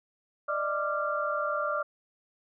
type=tone cluster; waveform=sine; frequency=591 / 631 / 1182 / 1382 Hz; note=D5 / D#5 / D6 / F6; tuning=+11 / +24 / +11 / -19 cents; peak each=-32 / -37 / -32 / -32 dBFS; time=0.48-1.83 s; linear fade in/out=10 ms; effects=none